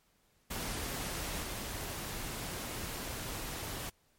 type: noise with level steps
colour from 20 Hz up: pink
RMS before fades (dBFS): -38 / -40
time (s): 0.5-3.9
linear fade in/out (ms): 10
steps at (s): 1.42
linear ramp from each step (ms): 5
effects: pink hiss -71 dBFS RMS until 4.18 s + MP3 64 kbps